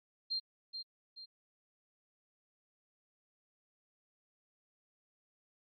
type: tone with echo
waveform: sine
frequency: 4186 Hz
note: C8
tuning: in tune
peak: -33 dBFS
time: 0.3-0.4 s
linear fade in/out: 20 ms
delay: 430 ms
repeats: 2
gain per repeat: -7 dB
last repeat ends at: 1.26 s
effects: AAC 64 kbps